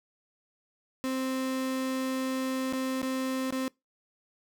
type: tone with dropouts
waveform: 35% pulse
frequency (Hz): 261.6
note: C4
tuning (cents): 0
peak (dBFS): -27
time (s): 1.04-3.68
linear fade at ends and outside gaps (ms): 0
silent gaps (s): 2.726-2.734 / 3.017-3.029 / 3.506-3.525
effects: noise-tail reverb RT60 0.2 s tail -24 dB re dry